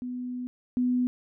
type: tone pair in turn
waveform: sine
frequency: 248.7 / 248.7 Hz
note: B3 / B3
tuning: +12 / +12 cents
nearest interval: unison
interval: 0 cents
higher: neither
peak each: -31 / -22 dBFS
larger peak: second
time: 0.02-0.47 / 0.77-1.07 s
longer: first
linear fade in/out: 0 ms
effects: none

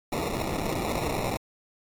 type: noise with sample-and-hold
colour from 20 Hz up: white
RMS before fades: -29 dBFS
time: 0.12-1.37 s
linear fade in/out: 2 ms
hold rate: 1575 Hz
effects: AAC 64 kbps

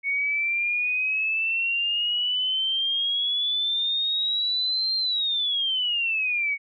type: exponential two-way sweep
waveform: sine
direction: up then down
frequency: 2217 to 4186 to 2217 Hz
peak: -22 dBFS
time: 0.03-6.58 s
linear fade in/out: 50 ms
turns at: 4.96 s
effects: none

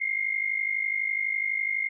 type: tone pair together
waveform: sine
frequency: 2100 / 2152 Hz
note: C7 / C7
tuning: +6 / +48 cents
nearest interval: unison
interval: 42 cents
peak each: -28 dBFS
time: 0-1.89 s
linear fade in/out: 20 ms
effects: none

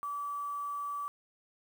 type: tone with quantisation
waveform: sine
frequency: 1152 Hz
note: D6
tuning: 34 cents flat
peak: -34 dBFS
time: 0.03-1.08 s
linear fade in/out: 0 ms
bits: 9
effects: none

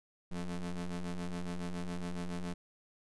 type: ring-modulated tone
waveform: 40% pulse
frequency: 87.31 Hz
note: F2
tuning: in tune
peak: -32 dBFS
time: 0.31-2.54 s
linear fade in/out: 10 ms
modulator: 90.9 Hz
effects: resampled to 24000 Hz

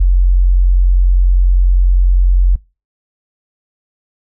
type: tone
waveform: sine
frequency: 45 Hz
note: F#1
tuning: 47 cents flat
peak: -6 dBFS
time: 0-2.56 s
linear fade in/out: 10 ms
effects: noise-tail reverb RT60 0.3 s tail -24 dB re dry

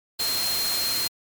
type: tone in noise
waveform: sine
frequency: 4194 Hz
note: C8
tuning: 3 cents sharp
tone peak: -25 dBFS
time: 0.19-1.08 s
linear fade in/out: 10 ms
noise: white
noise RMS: -28 dBFS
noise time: 0.19-1.08 s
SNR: 0 dB
effects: MP3 96 kbps

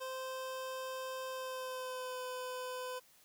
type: tone with pitch glide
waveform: 25% pulse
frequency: 520 to 505.8 Hz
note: C5 to B4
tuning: -11 to +41 cents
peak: -36 dBFS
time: 0-3 s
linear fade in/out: 20 ms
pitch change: -48 cents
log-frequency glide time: 1.29-2.22 s
effects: white hiss -65 dBFS RMS until 3.24 s

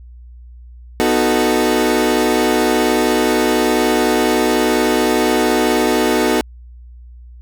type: chord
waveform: 30% pulse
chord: B dominant seventh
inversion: none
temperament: equal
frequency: 246.9 / 311.1 / 370 / 440 Hz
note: B3 / D#4 / F#4 / A4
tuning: 0 / 0 / 0 / 0 cents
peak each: -16 dBFS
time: 1-6.41 s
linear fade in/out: 0 ms
effects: added 60 Hz sine -35 dBFS peak until 7.41 s

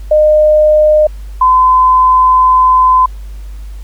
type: tone pair in turn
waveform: sine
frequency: 610 / 1020.7 Hz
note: D#5 / C6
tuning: -34 / -43 cents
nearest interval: major sixth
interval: 891 cents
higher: second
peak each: -4 dBFS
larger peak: neither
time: 0.11-1.07 / 1.41-3.06 s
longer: second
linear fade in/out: 5 ms
effects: added 50 Hz sine -23 dBFS peak until 3.83 s + pink hiss -45 dBFS RMS until 3.83 s

